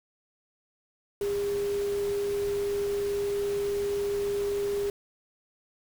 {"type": "tone in noise", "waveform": "sine", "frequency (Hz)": 404.2, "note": "G#4", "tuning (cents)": -47, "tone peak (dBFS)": -26, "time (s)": [1.21, 4.9], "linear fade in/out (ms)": 2, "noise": "pink", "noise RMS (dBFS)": -42, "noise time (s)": [1.21, 4.9], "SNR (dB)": 13, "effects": []}